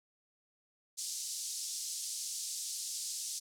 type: band-pass noise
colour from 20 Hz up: pink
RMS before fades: -40 dBFS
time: 0.97-3.4 s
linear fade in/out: 20 ms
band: 4900 to 9700 Hz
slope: 24 dB/octave
effects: none